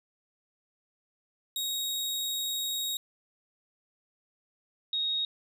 sawtooth / sine tone pair in turn, 3772 / 3752 Hz, A#7 / A#7, +20 / +11 cents, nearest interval unison, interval 9 cents, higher first, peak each -27 dBFS, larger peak neither, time 1.56-2.97 / 4.93-5.25 s, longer first, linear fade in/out 2 ms, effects none

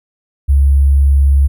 sine tone with sample-and-hold, 69.3 Hz, C#2, in tune, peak -6 dBFS, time 0.48-1.48 s, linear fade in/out 20 ms, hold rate 11025 Hz, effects none

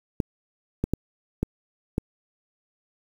clicks, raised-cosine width 3 ms, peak -10 dBFS, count 5, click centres 0.202 / 0.84 / 0.936 / 1.43 / 1.981 s, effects 7-bit

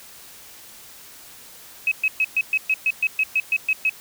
sine tone bursts, 2560 Hz, D#7, 49 cents sharp, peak -16 dBFS, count 13, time 1.87-3.895 s, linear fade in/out 2 ms, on 45 ms, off 120 ms, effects white hiss -44 dBFS RMS until 4 s

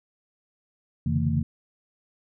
sine tone cluster, 87.3 / 135.2 / 144.8 / 163.4 / 225.9 Hz, F2 / C#3 / D3 / E3 / A3, 0 / -43 / -24 / -15 / +46 cents, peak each -28 dBFS, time 1.06-1.43 s, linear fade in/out 5 ms, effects none

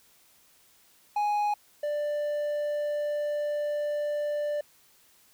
triangle tone pair in turn, 830.6 / 590.2 Hz, G#5 / D5, 0 / +8 cents, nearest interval tritone, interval 592 cents, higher first, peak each -22 / -25 dBFS, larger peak first, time 1.16-1.54 / 1.83-4.61 s, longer second, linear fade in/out 5 ms, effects white hiss -61 dBFS RMS until 5.33 s

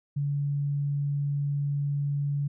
sine tone, 142.9 Hz, D3, 47 cents flat, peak -25 dBFS, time 0.16-2.48 s, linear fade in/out 10 ms, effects none

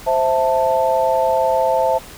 sine chord, A minor, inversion first, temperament equal with one note detuned, 523.3 / 659.3 / 885.1 Hz, C5 / E5 / A5, 0 / 0 / +10 cents, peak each -18 dBFS, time 0.06-1.99 s, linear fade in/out 20 ms, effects pink hiss -38 dBFS RMS until 2.17 s

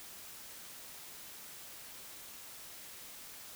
silence, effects white hiss -50 dBFS RMS until 3.55 s

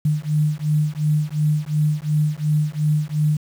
sine beating tone pair, 150 / 152.8 Hz, D3 / D#3, +37 / -31 cents, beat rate 2.8 Hz, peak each -20 dBFS, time 0.05-3.37 s, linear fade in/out 5 ms, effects 7-bit

